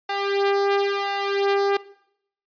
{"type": "tone with flanger", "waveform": "sawtooth", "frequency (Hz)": 398.8, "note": "G4", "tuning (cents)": 30, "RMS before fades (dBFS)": -22, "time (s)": [0.09, 1.77], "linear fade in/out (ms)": 5, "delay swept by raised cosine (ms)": [1.4, 2.7], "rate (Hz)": 0.97, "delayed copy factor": 0.9, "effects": ["noise-tail reverb RT60 0.7 s tail -19 dB re dry", "resampled to 11025 Hz"]}